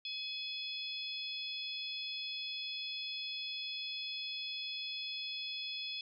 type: harmonic tone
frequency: 847 Hz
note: G#5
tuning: 34 cents sharp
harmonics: 3 / 4 / 5 / 6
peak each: -45 / -41 / -47 / -46 dBFS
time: 0.05-6.01 s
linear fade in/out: 2 ms
effects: none